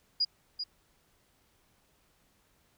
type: tone with echo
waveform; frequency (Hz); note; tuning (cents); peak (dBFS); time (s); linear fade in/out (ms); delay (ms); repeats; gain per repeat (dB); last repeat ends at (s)
sine; 4876; D#8; -36; -24; 0.2-0.25; 10; 390; 1; -8; 0.64
effects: pink hiss -69 dBFS RMS until 2.77 s